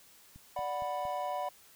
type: click train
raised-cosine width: 5 ms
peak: -39 dBFS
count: 4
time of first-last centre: 0.36-1.053 s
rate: 4.33 Hz
type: chord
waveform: triangle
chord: B minor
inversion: first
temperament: equal with one note detuned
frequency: 587.3 / 737 / 987.8 Hz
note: D5 / F#5 / B5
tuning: 0 / -7 / 0 cents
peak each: -36 / -34 / -36 dBFS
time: 0.56-1.49 s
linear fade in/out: 5 ms
effects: white hiss -59 dBFS RMS until 1.75 s